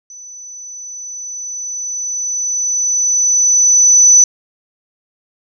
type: tone with level ramp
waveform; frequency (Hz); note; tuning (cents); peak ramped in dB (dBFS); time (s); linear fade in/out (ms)
sine; 5990; F#8; +20; -32 to -3; 0.1-4.24; 2
effects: none